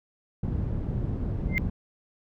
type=low-pass noise; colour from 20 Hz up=white; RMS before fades=-29 dBFS; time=0.43-1.7 s; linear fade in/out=5 ms; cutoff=140 Hz; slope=12 dB/octave
type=tone with exponential growth; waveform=sine; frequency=2093 Hz; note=C7; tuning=in tune; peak=-19 dBFS; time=1.48-1.58 s; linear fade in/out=0 ms; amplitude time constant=20 ms
effects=none